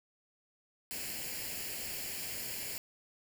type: noise with comb filter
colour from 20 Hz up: white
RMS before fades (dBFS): -40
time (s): 0.91-2.78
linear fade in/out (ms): 0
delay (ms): 0.41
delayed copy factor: +0.65
effects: none